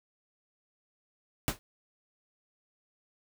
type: noise with exponential decay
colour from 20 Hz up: pink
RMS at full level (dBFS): -25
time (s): 1.48-1.59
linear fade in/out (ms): 0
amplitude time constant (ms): 23
effects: none